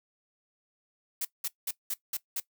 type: noise bursts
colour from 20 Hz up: blue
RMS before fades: -32 dBFS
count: 6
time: 1.21-2.4 s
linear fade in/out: 5 ms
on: 40 ms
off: 190 ms
effects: noise-tail reverb RT60 0.1 s tail -18 dB re dry

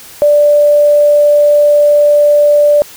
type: tone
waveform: sine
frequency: 587.3 Hz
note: D5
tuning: in tune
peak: -4 dBFS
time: 0.22-2.82 s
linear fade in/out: 0 ms
effects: white hiss -34 dBFS RMS until 2.96 s

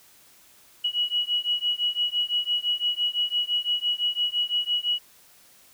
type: beating tone pair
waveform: sine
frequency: 2918 / 2923.9 Hz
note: F#7 / F#7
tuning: -25 / -21 cents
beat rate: 5.9 Hz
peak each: -26 dBFS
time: 0.84-4.99 s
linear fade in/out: 10 ms
effects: white hiss -55 dBFS RMS until 5.73 s

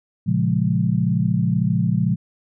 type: chord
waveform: sine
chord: Bb minor seventh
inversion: none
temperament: equal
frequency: 116.54 / 138.59 / 174.61 / 207.7 Hz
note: Bb2 / Db3 / F3 / Ab3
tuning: 0 / 0 / 0 / 0 cents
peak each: -22 / -23 / -20 / -24 dBFS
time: 0.26-2.16 s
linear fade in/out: 20 ms
effects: none

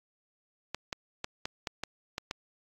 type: clicks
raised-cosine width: 0.2 ms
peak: -16 dBFS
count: 8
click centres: 0.746 / 0.928 / 1.244 / 1.455 / 1.672 / 1.836 / 2.181 / 2.311 s
effects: AAC 64 kbps

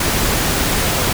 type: noise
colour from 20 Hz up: pink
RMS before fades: -17 dBFS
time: 0-1.13 s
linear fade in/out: 5 ms
effects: none

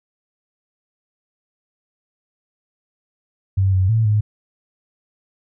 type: tone with pitch steps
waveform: sine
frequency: 96.3 / 93.7 / 112 / 105.7 Hz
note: G2 / F#2 / A2 / G#2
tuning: -30 / +22 / +31 / +31 cents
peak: -13 dBFS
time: 3.57-4.21 s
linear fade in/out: 10 ms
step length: 160 ms
effects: none

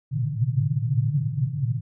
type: band-pass noise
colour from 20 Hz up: white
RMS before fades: -24 dBFS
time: 0.11-1.81 s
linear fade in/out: 10 ms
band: 110 to 150 Hz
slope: 96 dB/octave
effects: none

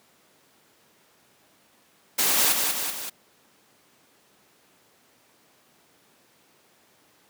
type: noise with echo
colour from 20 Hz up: white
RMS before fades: -22 dBFS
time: 2.18-2.53 s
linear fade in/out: 10 ms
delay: 190 ms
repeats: 3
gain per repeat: -4 dB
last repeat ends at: 3.1 s
effects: pink hiss -60 dBFS RMS until 7.29 s + high-pass 200 Hz 12 dB/octave

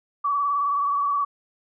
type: tone with vibrato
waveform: sine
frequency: 1141 Hz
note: C#6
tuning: 50 cents sharp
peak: -20 dBFS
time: 0.24-1.25 s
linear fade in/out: 10 ms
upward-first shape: triangle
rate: 19 Hz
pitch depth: 50 cents each way
effects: none

